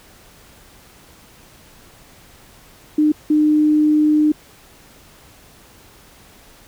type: tone bursts at uneven times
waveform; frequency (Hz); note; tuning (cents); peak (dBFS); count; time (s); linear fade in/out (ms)
sine; 303.3; D#4; -44; -11; 2; 2.98-3.12 / 3.3-4.32; 5
effects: pink hiss -47 dBFS RMS until 6.67 s